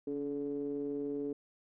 triangle ring-modulated tone, 73.42 Hz, D2, in tune, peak -29 dBFS, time 0.07-1.33 s, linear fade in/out 5 ms, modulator 357 Hz, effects none

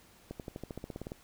accelerating click train, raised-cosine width 2 ms, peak -26 dBFS, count 13, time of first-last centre 0.31-1.119 s, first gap 88 ms, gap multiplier 0.95, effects pink hiss -60 dBFS RMS until 1.23 s

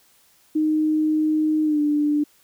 sine tone with pitch glide, 309.3 to 295.7 Hz, D#4 to D4, -10 to +12 cents, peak -17 dBFS, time 0.55-2.24 s, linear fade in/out 10 ms, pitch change -78 cents, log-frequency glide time 1.64-1.8 s, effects white hiss -58 dBFS RMS until 2.43 s

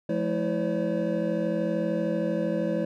triangle tone cluster, 173.4 / 214 / 328.1 / 514 / 567 Hz, F3 / A3 / E4 / C5 / C#5, -12 / -48 / -8 / -31 / +39 cents, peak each -29 dBFS, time 0.09-2.85 s, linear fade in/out 5 ms, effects none

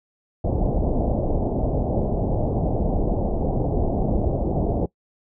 pink low-pass noise, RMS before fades -22 dBFS, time 0.44-4.86 s, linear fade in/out 5 ms, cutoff 760 Hz, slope 48 dB/octave, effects noise-tail reverb RT60 0.1 s tail -21 dB re dry

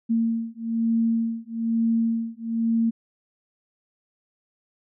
sine beating tone pair, 227.7 / 228.8 Hz, A#3 / A#3, -40 / -32 cents, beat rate 1.1 Hz, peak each -24 dBFS, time 0.09-2.91 s, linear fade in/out 20 ms, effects none

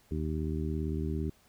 harmonic tone, 77.78 Hz, D#2, in tune, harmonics 1 / 2 / 3 / 4 / 5, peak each -33 / -36 / -38 / -39 / -40 dBFS, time 0.11-1.3 s, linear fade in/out 5 ms, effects pink hiss -64 dBFS RMS until 1.48 s

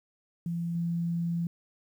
sine tone with level steps, 169.8 Hz, F3, 48 cents flat, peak -29 / -27 dBFS, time 0.46-1.47 s, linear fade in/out 2 ms, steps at 0.75 s, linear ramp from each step 2 ms, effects 10-bit

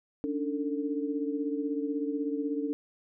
sine tone cluster, 284 / 300.2 / 449.1 Hz, C#4 / D4 / A4, +42 / +38 / +35 cents, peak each -31 / -35 / -35 dBFS, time 0.24-2.73 s, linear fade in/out 0 ms, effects none

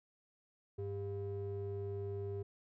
triangle ring-modulated tone, 150 Hz, D3, 37 cents sharp, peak -33 dBFS, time 0.78-2.43 s, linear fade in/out 10 ms, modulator 250 Hz, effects none

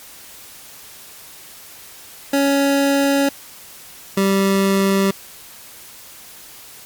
25% pulse tone pair in turn, 278.7 / 195.14 Hz, C#4 / G3, +9 / -8 cents, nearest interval tritone, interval 617 cents, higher first, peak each -10 dBFS, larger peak neither, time 2.33-3.29 / 4.17-5.11 s, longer first, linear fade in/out 5 ms, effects white hiss -40 dBFS RMS until 6.85 s + MP3 96 kbps

